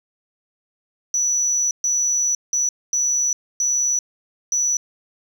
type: tone bursts at uneven times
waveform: sine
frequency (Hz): 5920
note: F#8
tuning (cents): 0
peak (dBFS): -15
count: 6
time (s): 1.14-1.71 / 1.84-2.35 / 2.53-2.69 / 2.93-3.33 / 3.6-3.99 / 4.52-4.77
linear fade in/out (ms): 2
effects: tanh soft clip ceiling -15 dBFS